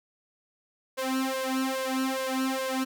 sawtooth tone with flanger, 263 Hz, C4, 9 cents sharp, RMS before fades -29 dBFS, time 0.97-2.85 s, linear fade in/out 20 ms, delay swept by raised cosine 1.8 to 3.1 ms, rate 2.4 Hz, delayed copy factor +0.95, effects none

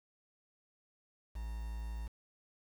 triangle tone with quantisation, 55.9 Hz, A1, 28 cents sharp, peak -36 dBFS, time 1.35-2.08 s, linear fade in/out 10 ms, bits 9, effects none

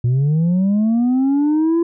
sine linear sweep, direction up, 117.2 to 341.9 Hz, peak -10 dBFS, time 0.04-1.83 s, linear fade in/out 5 ms, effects tanh soft clip ceiling -12 dBFS

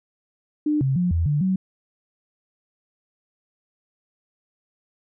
sine tone with pitch steps, 300.1 / 134.1 / 177.9 / 83.6 / 146.9 / 188.1 Hz, D4 / C3 / F3 / E2 / D3 / F#3, +38 / +43 / +32 / +25 / +1 / +29 cents, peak -18 dBFS, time 0.66-1.56 s, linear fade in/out 5 ms, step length 150 ms, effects none

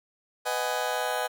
30% pulse chord, G# minor seventh, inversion first, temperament just, 498.4 / 623 / 747.5 / 830.6 Hz, B4 / D#5 / F#5 / G#5, +16 / +2 / +17 / 0 cents, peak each -30 dBFS, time 0.45-1.28 s, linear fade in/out 20 ms, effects none

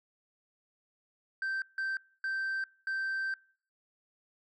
sine tone bursts at uneven times, 1560 Hz, G6, 9 cents flat, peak -28 dBFS, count 4, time 1.42-1.62 / 1.78-1.97 / 2.24-2.64 / 2.87-3.34 s, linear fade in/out 2 ms, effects noise-tail reverb RT60 0.5 s tail -26 dB re dry + tanh soft clip ceiling -30 dBFS

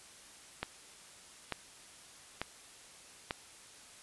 click train, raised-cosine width 0.3 ms, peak -18 dBFS, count 4, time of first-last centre 0.63-3.309 s, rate 1.12 Hz, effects white hiss -55 dBFS RMS until 4.02 s + resampled to 24000 Hz

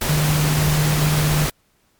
sine tone in noise, 151 Hz, D3, 48 cents sharp, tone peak -16 dBFS, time 0.09-1.46 s, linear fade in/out 5 ms, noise pink, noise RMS -22 dBFS, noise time 0.01-1.5 s, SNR +3 dB, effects pink hiss -62 dBFS RMS until 1.99 s + MP3 96 kbps

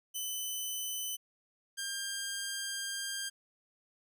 10% pulse tone pair in turn, 3020 / 1599.8 Hz, F#7 / G6, +35 / +35 cents, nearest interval major seventh, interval 1100 cents, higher first, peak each -27 dBFS, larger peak neither, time 0.14-1.17 / 1.77-3.3 s, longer second, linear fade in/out 20 ms, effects none

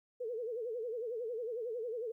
sine tone with vibrato, 466.2 Hz, A#4, in tune, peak -36 dBFS, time 0.2-2.12 s, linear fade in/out 10 ms, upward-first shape sine, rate 11 Hz, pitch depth 130 cents each way, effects 13-bit

